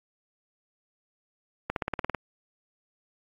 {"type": "accelerating click train", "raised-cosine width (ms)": 0.5, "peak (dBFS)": -13, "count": 9, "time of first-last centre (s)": [1.7, 2.147], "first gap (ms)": 62, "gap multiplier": 0.97, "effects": ["AAC 48 kbps"]}